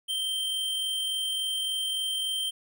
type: tone with amplitude modulation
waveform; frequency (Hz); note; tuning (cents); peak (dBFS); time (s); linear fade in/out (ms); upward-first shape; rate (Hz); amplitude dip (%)
square; 3136; G7; 0; -27; 0.08-2.51; 20; sine; 43.5; 25
effects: none